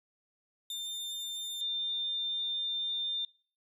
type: tone pair in turn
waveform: 40% pulse / sine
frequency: 3602 / 3602 Hz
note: A7 / A7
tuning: +40 / +40 cents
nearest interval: unison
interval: 0 cents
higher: neither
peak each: -35 / -31 dBFS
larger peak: second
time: 0.7-1.61 / 1.61-3.25 s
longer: second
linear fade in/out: 2 ms
effects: noise-tail reverb RT60 0.4 s tail -20 dB re dry